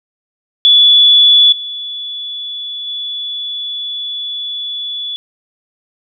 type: tone with level steps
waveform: sine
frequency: 3433 Hz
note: A7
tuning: 43 cents flat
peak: -4 / -21 / -19 dBFS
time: 0.65-5.16 s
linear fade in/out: 0 ms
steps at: 1.52 / 2.87 s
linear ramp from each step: 5 ms
effects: none